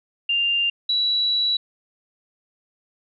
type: tone pair in turn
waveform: sine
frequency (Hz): 2794 / 3923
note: F7 / B7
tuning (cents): 0 / -12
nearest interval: tritone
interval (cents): 588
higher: second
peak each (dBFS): -18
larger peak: neither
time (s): 0.29-0.7 / 0.89-1.57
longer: second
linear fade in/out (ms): 5
effects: none